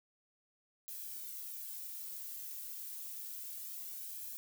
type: noise with flanger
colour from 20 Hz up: violet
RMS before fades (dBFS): -45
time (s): 0.88-4.37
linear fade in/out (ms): 0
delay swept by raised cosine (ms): 1.2 to 2.6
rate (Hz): 0.29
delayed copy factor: +0.5
effects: none